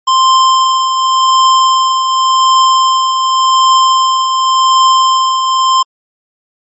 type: tone with tremolo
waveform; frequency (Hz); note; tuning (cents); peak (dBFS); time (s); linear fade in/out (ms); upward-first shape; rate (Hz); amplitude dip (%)
square; 1046.5; C6; 0; -5; 0.07-5.83; 10; triangle; 0.89; 50
effects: MP3 32 kbps